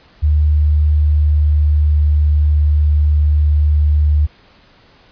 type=tone with pitch glide; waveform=sine; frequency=75.2 to 74.72 Hz; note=D2 to D2; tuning=+42 to +30 cents; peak=-9 dBFS; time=0.22-4.27 s; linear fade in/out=20 ms; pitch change=-12 cents; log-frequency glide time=0.82-2.15 s; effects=pink hiss -48 dBFS RMS until 5.11 s + resampled to 11025 Hz